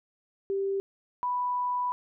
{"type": "tone pair in turn", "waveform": "sine", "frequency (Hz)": [392, 987.8], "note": ["G4", "B5"], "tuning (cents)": [0, 0], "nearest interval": "octave + major third", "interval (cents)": 1600, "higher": "second", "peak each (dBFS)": -26, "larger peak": "neither", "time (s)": [[0.5, 0.8], [1.23, 1.92]], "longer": "second", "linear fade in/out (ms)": 0, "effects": []}